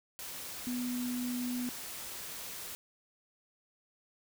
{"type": "tone in noise", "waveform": "sine", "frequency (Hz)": 246.9, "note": "B3", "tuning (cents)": 0, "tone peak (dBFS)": -33, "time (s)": [0.67, 1.69], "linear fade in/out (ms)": 0, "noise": "white", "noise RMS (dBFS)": -43, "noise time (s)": [0.19, 2.75], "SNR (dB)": 7, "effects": []}